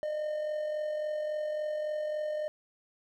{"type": "tone with amplitude modulation", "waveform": "triangle", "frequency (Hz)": 608, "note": "D#5", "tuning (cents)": -40, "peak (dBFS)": -27, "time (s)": [0.03, 2.48], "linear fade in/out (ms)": 0, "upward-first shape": "sine", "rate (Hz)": 43.6, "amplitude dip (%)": 40, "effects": []}